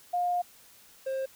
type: tone pair in turn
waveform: sine / triangle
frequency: 710 / 531.9 Hz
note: F5 / C5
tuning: +28 / +28 cents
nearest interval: perfect fourth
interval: 500 cents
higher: first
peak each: -25 / -27 dBFS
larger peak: first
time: 0.13-0.42 / 1.06-1.26 s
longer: first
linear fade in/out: 10 ms
effects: white hiss -56 dBFS RMS until 1.35 s